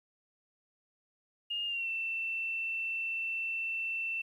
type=tone with pitch glide; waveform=sine; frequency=2834 to 2681 Hz; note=F7 to E7; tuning=+25 to +29 cents; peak=-32 dBFS; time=1.5-4.22 s; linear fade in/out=10 ms; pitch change=-96 cents; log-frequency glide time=1.66-1.89 s; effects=11-bit